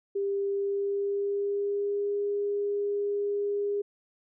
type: tone with pitch glide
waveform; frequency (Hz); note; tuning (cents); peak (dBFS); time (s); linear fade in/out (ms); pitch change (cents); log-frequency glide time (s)
sine; 397.9 to 407; G4 to G#4; +26 to -35; -26; 0.15-3.82; 10; +39; 0.48-2.18
effects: none